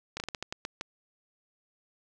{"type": "slowing click train", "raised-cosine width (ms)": 0.2, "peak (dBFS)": -17, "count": 9, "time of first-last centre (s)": [0.17, 0.811], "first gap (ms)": 30, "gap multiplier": 1.27, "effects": []}